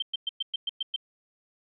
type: tone bursts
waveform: sine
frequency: 3136 Hz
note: G7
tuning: in tune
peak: -26 dBFS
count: 8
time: 0-0.962 s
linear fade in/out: 5 ms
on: 24 ms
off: 110 ms
effects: none